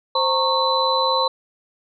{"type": "tone cluster", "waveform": "sine", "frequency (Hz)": [524, 922, 1100, 4008], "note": ["C5", "A#5", "C#6", "B7"], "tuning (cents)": [2, -19, -14, 25], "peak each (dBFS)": -22, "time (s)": [0.15, 1.28], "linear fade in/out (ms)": 5, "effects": []}